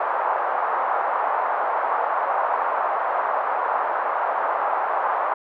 pink band-pass noise, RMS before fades -23 dBFS, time 0-5.34 s, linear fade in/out 5 ms, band 700 to 1200 Hz, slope 24 dB/octave, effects none

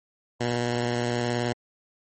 10% pulse tone with vibrato, 120.5 Hz, B2, 42 cents flat, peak -16 dBFS, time 0.4-1.53 s, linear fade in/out 10 ms, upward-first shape triangle, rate 19 Hz, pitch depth 24 cents each way, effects MP3 32 kbps

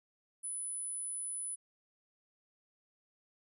sine tone, 9990 Hz, D#9, 6 cents sharp, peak -37 dBFS, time 0.43-1.56 s, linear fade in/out 20 ms, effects none

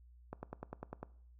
click train, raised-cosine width 1 ms, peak -28 dBFS, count 8, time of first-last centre 0.33-1.03 s, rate 10 Hz, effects noise-tail reverb RT60 0.6 s tail -20 dB re dry + added 60 Hz sine -57 dBFS peak until 1.39 s

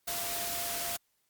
sine tone in noise, 692 Hz, F5, 16 cents flat, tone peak -41 dBFS, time 0.07-0.97 s, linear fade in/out 10 ms, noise white, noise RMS -35 dBFS, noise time 0.07-0.97 s, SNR -9 dB, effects white hiss -75 dBFS RMS until 1.29 s + Opus 48 kbps

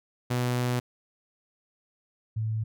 sawtooth / sine tone pair in turn, 123.47 / 110 Hz, B2 / A2, 0 / 0 cents, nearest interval major second, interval 200 cents, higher first, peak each -21 / -26 dBFS, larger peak first, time 0.3-0.8 / 2.36-2.64 s, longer first, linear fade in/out 10 ms, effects none

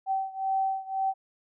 sine beating tone pair, 770 / 771.9 Hz, G5 / G5, -31 / -27 cents, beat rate 1.9 Hz, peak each -28 / -30 dBFS, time 0.06-1.14 s, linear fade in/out 50 ms, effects none

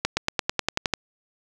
accelerating click train, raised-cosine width 0.2 ms, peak -4 dBFS, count 10, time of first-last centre 0.05-0.937 s, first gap 120 ms, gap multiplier 0.95, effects none

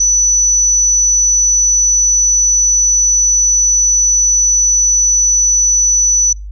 sine tone, 5960 Hz, F#8, 12 cents sharp, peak -8 dBFS, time 0-6.33 s, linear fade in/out 5 ms, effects noise-tail reverb RT60 0.2 s tail -24 dB re dry + added 50 Hz sine -24 dBFS peak until 6.51 s

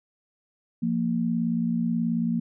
sine tone pair together, 173.4 / 231.9 Hz, F3 / A#3, -12 / -9 cents, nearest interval perfect fourth, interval 503 cents, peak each -27 / -24 dBFS, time 0.82-2.4 s, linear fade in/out 10 ms, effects none

